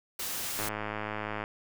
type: noise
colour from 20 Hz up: white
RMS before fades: -35 dBFS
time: 0.19-0.69 s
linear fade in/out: 5 ms
type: click train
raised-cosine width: 0.5 ms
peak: -19 dBFS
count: 91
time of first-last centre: 0.59-1.439 s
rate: 106 Hz
effects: none